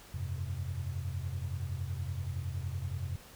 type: chord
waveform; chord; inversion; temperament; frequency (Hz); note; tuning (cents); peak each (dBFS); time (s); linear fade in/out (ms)
sine; F suspended second; none; equal; 87.31 / 98 / 130.81; F2 / G2 / C3; 0 / 0 / 0; -37 / -39 / -39; 0.14-3.16; 5
effects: pink hiss -54 dBFS RMS until 3.35 s